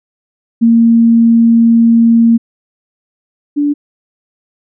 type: tone pair in turn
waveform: sine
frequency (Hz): 230.6 / 290.5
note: A#3 / D4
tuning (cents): -19 / -19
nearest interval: major third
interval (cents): 400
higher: second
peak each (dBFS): -4 / -9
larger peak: first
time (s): 0.61-2.38 / 3.56-3.74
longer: first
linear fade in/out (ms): 20
effects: none